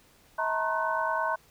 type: tone cluster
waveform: sine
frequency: 642 / 904 / 953 / 1074 / 1507 Hz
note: E5 / A5 / A#5 / C6 / F#6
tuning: -46 / +47 / +38 / +45 / +31 cents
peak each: -32 / -33 / -32 / -32 / -32 dBFS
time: 0.38-1.36 s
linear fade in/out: 10 ms
effects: pink hiss -60 dBFS RMS until 1.5 s